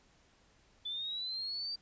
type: linear sweep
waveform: sine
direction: up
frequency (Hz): 3472 to 4685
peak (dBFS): -36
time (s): 0.85-1.76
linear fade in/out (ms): 10
effects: pink hiss -67 dBFS RMS until 1.81 s + resampled to 16000 Hz